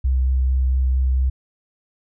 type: tone with vibrato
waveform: sine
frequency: 64.7 Hz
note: C2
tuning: 19 cents flat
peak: -15 dBFS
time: 0.04-1.3 s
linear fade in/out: 10 ms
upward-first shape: sine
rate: 4.4 Hz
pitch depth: 11 cents each way
effects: none